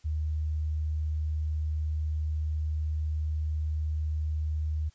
sine tone, 77 Hz, D#2, 17 cents flat, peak -27 dBFS, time 0.04-4.9 s, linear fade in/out 20 ms, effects white hiss -65 dBFS RMS until 4.94 s + resampled to 16000 Hz

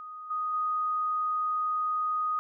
sine tone with level steps, 1244.5 Hz, D#6, in tune, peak -39 / -28 / -26 dBFS, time 0-2.39 s, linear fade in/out 0 ms, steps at 0.3 / 0.53 s, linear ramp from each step 10 ms, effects none

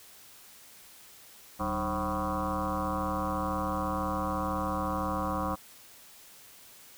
sine tone with frequency modulation, 646 Hz, E5, 35 cents flat, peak -28 dBFS, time 1.59-5.56 s, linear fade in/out 20 ms, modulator 114 Hz, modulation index 5.2, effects white hiss -53 dBFS RMS until 6.97 s

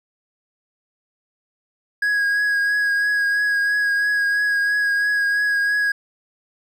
triangle tone with vibrato, 1653 Hz, G#6, 9 cents flat, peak -15 dBFS, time 2.02-5.92 s, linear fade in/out 5 ms, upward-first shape triangle, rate 3 Hz, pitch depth 24 cents each way, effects none

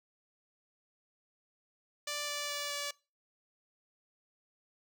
5% pulse tone with pitch steps, 587.3 / 583.6 / 579.9 / 576.2 Hz, D5 / D5 / D5 / D5, 0 / -11 / -22 / -33 cents, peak -24 dBFS, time 2.07-2.91 s, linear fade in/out 5 ms, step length 210 ms, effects noise-tail reverb RT60 0.3 s tail -23 dB re dry

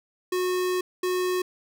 square tone bursts at uneven times, 364.8 Hz, F#4, 24 cents flat, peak -24 dBFS, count 2, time 0.32-0.81 / 1.03-1.42 s, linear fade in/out 5 ms, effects none

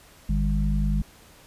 harmonic tone, 50.7 Hz, G#1, 41 cents flat, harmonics 1 / 3 / 4, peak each -22 / -27 / -28 dBFS, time 0.29-1.02 s, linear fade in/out 5 ms, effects pink hiss -52 dBFS RMS until 1.46 s + resampled to 32000 Hz

